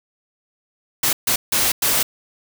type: noise bursts at uneven times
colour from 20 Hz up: white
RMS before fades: -18 dBFS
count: 4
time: 1.03-1.13 / 1.27-1.36 / 1.52-1.72 / 1.82-2.03 s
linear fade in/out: 5 ms
effects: none